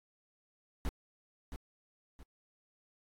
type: noise with echo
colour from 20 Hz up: brown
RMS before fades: -33 dBFS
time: 0.85-0.89 s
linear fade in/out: 0 ms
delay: 670 ms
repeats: 2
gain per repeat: -9 dB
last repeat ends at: 2.23 s
effects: AAC 64 kbps